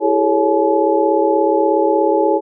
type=tone cluster; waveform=sine; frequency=329.9 / 397.8 / 434.5 / 556 / 855 Hz; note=E4 / G4 / A4 / C#5 / A5; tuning=+1 / +25 / -22 / +5 / -50 cents; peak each=-18 dBFS; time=0-2.41 s; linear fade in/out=50 ms; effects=none